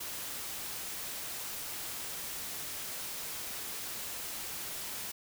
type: noise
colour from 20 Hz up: white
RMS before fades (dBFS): -40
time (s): 0-5.12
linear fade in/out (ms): 10
effects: none